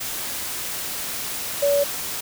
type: tone in noise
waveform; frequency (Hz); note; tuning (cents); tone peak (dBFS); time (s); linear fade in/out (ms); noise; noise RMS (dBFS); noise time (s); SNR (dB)
sine; 569; C#5; +45; -16; 1.62-1.84; 10; white; -29; 0-2.21; +10
effects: none